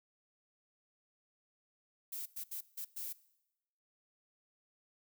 violet noise bursts at uneven times, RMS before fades -42 dBFS, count 5, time 2.12-2.26 / 2.36-2.44 / 2.51-2.61 / 2.77-2.85 / 2.96-3.13 s, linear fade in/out 10 ms, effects noise-tail reverb RT60 0.9 s tail -20 dB re dry

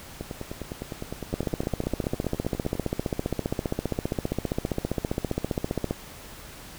two click trains, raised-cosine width 2 ms, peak -12 / -19 dBFS, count 70 / 26, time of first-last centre 1.34-5.91 / 0.21-2.753 s, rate 15.1 / 9.83 Hz, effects pink hiss -44 dBFS RMS until 6.78 s

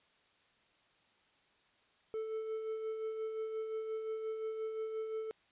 triangle tone with tremolo, 440 Hz, A4, in tune, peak -33 dBFS, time 2.14-5.31 s, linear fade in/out 0 ms, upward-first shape sine, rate 5.7 Hz, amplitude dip 40%, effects white hiss -70 dBFS RMS until 5.51 s + resampled to 8000 Hz

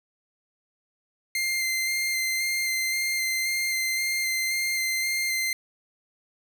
sawtooth tone with vibrato, 2093 Hz, C7, in tune, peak -21 dBFS, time 1.35-5.53 s, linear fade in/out 2 ms, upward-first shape square, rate 1.9 Hz, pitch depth 11 cents each way, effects none

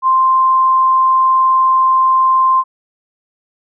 sine tone, 1046.5 Hz, C6, in tune, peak -8 dBFS, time 0.02-2.64 s, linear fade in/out 50 ms, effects none

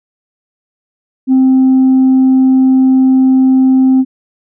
sine tone, 261.6 Hz, C4, in tune, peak -3 dBFS, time 1.27-4.05 s, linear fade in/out 50 ms, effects tanh soft clip ceiling -3 dBFS

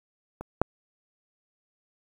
clicks, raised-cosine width 1 ms, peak -22 / -6 dBFS, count 2, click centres 0.41 / 0.616 s, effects 8-bit

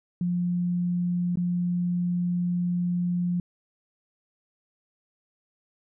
sine tone with dropouts, 176.4 Hz, F3, 18 cents sharp, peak -23 dBFS, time 0.21-3.4 s, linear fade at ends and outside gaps 2 ms, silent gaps 1.357-1.372 s, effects none

